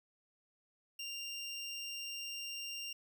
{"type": "tone", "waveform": "25% pulse", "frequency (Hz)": 2786, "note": "F7", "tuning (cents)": -5, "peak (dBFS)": -37, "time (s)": [0.99, 2.93], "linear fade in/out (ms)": 5, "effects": []}